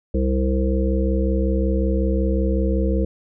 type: harmonic tone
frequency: 65.41 Hz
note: C2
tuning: in tune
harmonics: 1 / 3 / 5 / 7 / 8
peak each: -19 / -24 / -26 / -27 / -28 dBFS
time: 0.14-3.05 s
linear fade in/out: 5 ms
effects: none